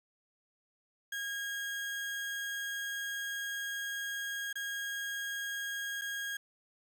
35% pulse tone with dropouts, 1633 Hz, G#6, 30 cents flat, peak -34 dBFS, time 1.12-6.37 s, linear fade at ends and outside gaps 5 ms, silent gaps 4.529-4.555 / 6.013-6.017 s, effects 10-bit

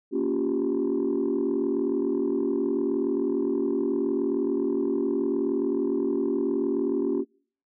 sine chord, G half-diminished seventh, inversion first, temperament just, 235.2 / 282.2 / 352.8 / 392 Hz, Bb3 / Db4 / F4 / G4, +16 / +31 / +18 / 0 cents, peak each -30 / -26 / -27 / -27 dBFS, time 0.11-7.25 s, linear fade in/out 50 ms, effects noise-tail reverb RT60 0.5 s tail -26 dB re dry + tanh soft clip ceiling -17 dBFS

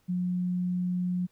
sine tone, 179.8 Hz, F#3, 49 cents flat, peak -26 dBFS, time 0.08-1.27 s, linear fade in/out 20 ms, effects pink hiss -69 dBFS RMS until 1.31 s

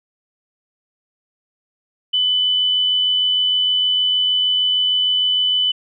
sine tone with amplitude modulation, 3000 Hz, F#7, 23 cents sharp, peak -13 dBFS, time 2.13-5.72 s, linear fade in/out 10 ms, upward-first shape sine, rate 86.5 Hz, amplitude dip 25%, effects none

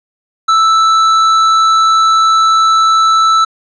sine tone with hard clipping, 1318.5 Hz, E6, in tune, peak -8 dBFS, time 0.48-3.45 s, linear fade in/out 10 ms, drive 8 dB, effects resampled to 22050 Hz

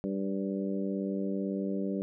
harmonic tone with a mistuned harmonic, 98 Hz, G2, in tune, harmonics 2 / 3 / 4 / 5 / 6, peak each -32 / -36 / -38 / -40 / -42 dBFS, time 0.04-2.02 s, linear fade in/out 0 ms, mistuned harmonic 6, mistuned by -18 cents, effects none

